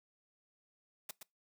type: noise with echo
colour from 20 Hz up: white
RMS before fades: -42 dBFS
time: 1.09-1.11 s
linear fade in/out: 5 ms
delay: 120 ms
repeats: 1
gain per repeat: -7 dB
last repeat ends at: 1.23 s
effects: noise-tail reverb RT60 0.2 s tail -23 dB re dry